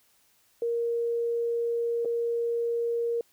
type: tone with dropouts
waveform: sine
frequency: 468.3 Hz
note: A#4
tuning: 8 cents sharp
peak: -25 dBFS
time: 0.62-3.21 s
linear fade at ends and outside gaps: 2 ms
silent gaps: 2.049-2.055 s
effects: white hiss -65 dBFS RMS until 3.32 s